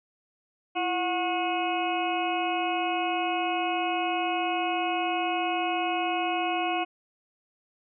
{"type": "harmonic tone with a mistuned harmonic", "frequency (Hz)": 363, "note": "F#4", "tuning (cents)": -33, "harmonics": [1, 2, 3, 4, 6, 7, 8], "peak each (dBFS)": [-31, -28, -35, -40, -39, -34, -37], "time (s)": [0.75, 6.85], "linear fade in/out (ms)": 20, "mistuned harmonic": 1, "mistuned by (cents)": -130, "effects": []}